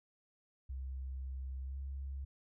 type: tone with pitch glide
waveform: sine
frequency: 65.8 to 68 Hz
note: C2 to C#2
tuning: +10 to -33 cents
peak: -39 dBFS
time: 0.69-2.25 s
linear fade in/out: 10 ms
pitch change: +57 cents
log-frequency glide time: 1.64-1.77 s
effects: none